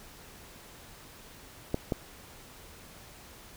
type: clicks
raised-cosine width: 2 ms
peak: -14 dBFS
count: 2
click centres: 1.744 / 1.922 s
effects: pink hiss -51 dBFS RMS until 3.56 s